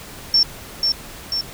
sine tone with echo, 5430 Hz, F8, 50 cents flat, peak -11 dBFS, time 0.34-0.43 s, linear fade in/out 2 ms, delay 490 ms, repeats 2, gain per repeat -4 dB, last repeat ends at 1.41 s, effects pink hiss -37 dBFS RMS until 1.53 s

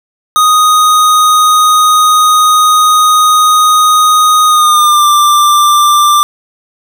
square tone with pitch glide, 1244.5 to 1183.5 Hz, D#6 to D6, 0 to +13 cents, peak -5 dBFS, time 0.36-6.23 s, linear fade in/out 0 ms, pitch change -87 cents, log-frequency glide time 4.46-5.06 s, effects none

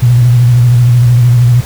sine tone with vibrato, 121.4 Hz, B2, 29 cents flat, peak -3 dBFS, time 0.02-1.61 s, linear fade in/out 10 ms, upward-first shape square, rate 13 Hz, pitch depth 39 cents each way, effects added 61 Hz sine -28 dBFS peak until 1.65 s + pink hiss -28 dBFS RMS until 1.65 s

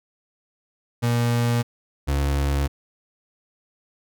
35% pulse tone pair in turn, 118.9 / 70.15 Hz, A#2 / C#2, +35 / +21 cents, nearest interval major sixth, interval 914 cents, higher first, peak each -17 / -18 dBFS, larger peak first, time 1.02-1.63 / 2.07-2.68 s, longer neither, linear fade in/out 20 ms, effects none

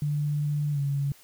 sine tone with pitch glide, 147.4 to 140.58 Hz, D3 to C#3, +7 to +25 cents, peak -24 dBFS, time 0.02-1.12 s, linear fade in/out 2 ms, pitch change -82 cents, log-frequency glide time 0.72-0.79 s, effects white hiss -55 dBFS RMS until 1.23 s

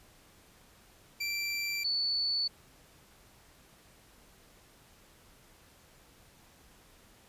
25% pulse / sine tone pair in turn, 2349 / 4464 Hz, D7 / C#8, 0 / +11 cents, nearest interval major seventh, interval 1111 cents, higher second, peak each -28 dBFS, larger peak neither, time 1.2-1.84 / 1.84-2.48 s, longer neither, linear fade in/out 10 ms, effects pink hiss -60 dBFS RMS until 7.28 s + resampled to 32000 Hz

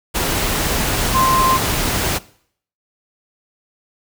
sine tone in noise, 1046.5 Hz, C6, in tune, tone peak -13 dBFS, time 1.14-1.58 s, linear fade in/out 20 ms, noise pink, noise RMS -19 dBFS, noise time 0.14-2.19 s, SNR +3 dB, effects noise-tail reverb RT60 0.6 s tail -20 dB re dry

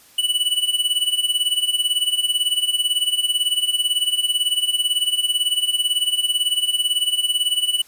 square tone with tremolo, 2960 Hz, F#7, in tune, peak -15 dBFS, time 0.18-7.82 s, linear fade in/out 5 ms, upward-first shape sine, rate 18 Hz, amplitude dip 80%, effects white hiss -50 dBFS RMS until 7.87 s + resampled to 32000 Hz

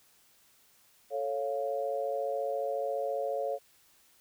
sine chord, A augmented, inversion none, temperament equal, 440 / 554.4 / 698.5 Hz, A4 / C#5 / E#5, 0 / 0 / 0 cents, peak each -36 / -32 / -36 dBFS, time 1.1-3.59 s, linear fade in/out 50 ms, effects white hiss -64 dBFS RMS until 4.2 s

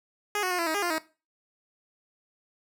10% pulse tone with pitch steps, 414.6 / 367.5 / 358.9 / 337.3 / 316.7 / 406.8 / 349.4 / 317.1 Hz, G#4 / F#4 / F4 / E4 / D#4 / G#4 / F4 / D#4, -3 / -12 / +47 / +40 / +31 / -36 / +1 / +33 cents, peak -18 dBFS, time 0.35-0.982 s, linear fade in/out 2 ms, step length 79 ms, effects noise-tail reverb RT60 0.3 s tail -17 dB re dry

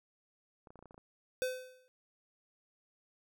clicks, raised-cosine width 1 ms, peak -40 dBFS, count 9, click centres 0.672 / 0.705 / 0.757 / 0.791 / 0.826 / 0.857 / 0.909 / 0.944 / 0.979 s
square tone with exponential decay, 510 Hz, C5, 44 cents flat, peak -30 dBFS, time 1.42-1.88 s, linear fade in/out 0 ms, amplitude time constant 99 ms
effects none

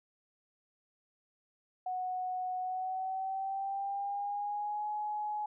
sine tone with pitch glide, 737 to 841.7 Hz, F#5 to G#5, -7 to +23 cents, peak -33 dBFS, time 1.86-5.46 s, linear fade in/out 5 ms, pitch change +230 cents, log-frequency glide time 2.6-4.87 s, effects none

